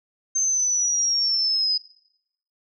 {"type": "linear sweep", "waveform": "sine", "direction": "down", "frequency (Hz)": [6310, 4978], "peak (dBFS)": -19, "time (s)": [0.35, 1.78], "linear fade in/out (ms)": 10, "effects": ["noise-tail reverb RT60 0.8 s tail -22 dB re dry"]}